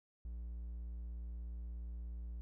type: tone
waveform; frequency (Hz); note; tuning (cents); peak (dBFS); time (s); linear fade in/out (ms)
triangle; 58.4; A#1; +4; -40; 0.25-2.41; 0
effects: none